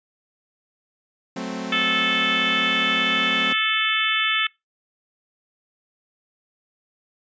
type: chord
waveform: sawtooth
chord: F# diminished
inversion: none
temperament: equal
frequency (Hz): 185 / 220 / 261.6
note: F#3 / A3 / C4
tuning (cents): 0 / 0 / 0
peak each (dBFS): -29 / -28 / -27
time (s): 1.36-3.53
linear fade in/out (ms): 5
type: harmonic tone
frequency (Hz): 437.1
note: A4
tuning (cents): -11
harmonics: 3 / 4 / 5 / 6 / 7 / 8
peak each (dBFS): -26 / -26 / -26 / -26 / -26 / -26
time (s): 1.72-4.47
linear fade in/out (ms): 5
effects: noise-tail reverb RT60 0.2 s tail -23 dB re dry + resampled to 16000 Hz